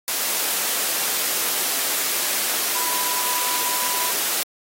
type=tone in noise; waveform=sine; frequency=987.8 Hz; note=B5; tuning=in tune; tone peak=-29 dBFS; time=2.75-4.11 s; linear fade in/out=0 ms; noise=white; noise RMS=-23 dBFS; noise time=0.08-4.43 s; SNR=-9 dB; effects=high-pass 300 Hz 12 dB/octave + AAC 48 kbps